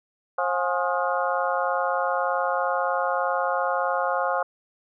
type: harmonic tone with a mistuned harmonic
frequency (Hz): 178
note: F3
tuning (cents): +33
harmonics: 3 / 4 / 5 / 6 / 7 / 8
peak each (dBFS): -27 / -28 / -29 / -30 / -30 / -31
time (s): 0.38-4.43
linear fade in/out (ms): 5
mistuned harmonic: 5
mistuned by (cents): -110
effects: none